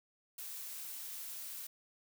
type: noise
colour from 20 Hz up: blue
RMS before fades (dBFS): -45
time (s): 0.38-1.67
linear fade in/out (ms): 5
effects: none